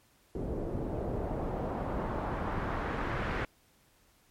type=noise with low-pass filter sweep; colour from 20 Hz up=pink; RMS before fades=-34 dBFS; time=0.35-3.45 s; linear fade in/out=2 ms; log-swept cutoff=410 to 1900 Hz; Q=1.3; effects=pink hiss -66 dBFS RMS until 4.3 s + MP3 64 kbps